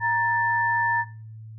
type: tone pair together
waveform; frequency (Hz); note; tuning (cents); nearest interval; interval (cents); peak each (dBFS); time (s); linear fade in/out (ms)
sine; 936.6 / 1768; A#5 / A6; +8 / +8; major seventh; 1100; -23; 0-1.05; 50
effects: noise-tail reverb RT60 0.5 s tail -22 dB re dry + added 110 Hz sine -38 dBFS peak until 1.58 s